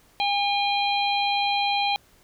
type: harmonic tone with a mistuned harmonic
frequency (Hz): 810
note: G#5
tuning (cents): -43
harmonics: 1 / 3 / 4 / 5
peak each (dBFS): -23 / -28 / -29 / -30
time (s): 0.2-1.96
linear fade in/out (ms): 0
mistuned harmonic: 4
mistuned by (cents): -17
effects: pink hiss -58 dBFS RMS until 2.23 s